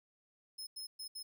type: tone bursts at uneven times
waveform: sawtooth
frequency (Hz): 5170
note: E8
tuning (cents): -34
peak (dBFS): -40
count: 4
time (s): 0.58-0.67 / 0.76-0.87 / 0.99-1.08 / 1.15-1.23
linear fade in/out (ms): 10
effects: none